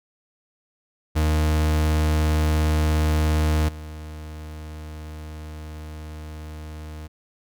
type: tone with level steps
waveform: 40% pulse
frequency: 77.1 Hz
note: D#2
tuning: 15 cents flat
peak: -17 / -33 dBFS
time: 1.15-7.08 s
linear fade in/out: 20 ms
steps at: 3.68 s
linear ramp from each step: 10 ms
effects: none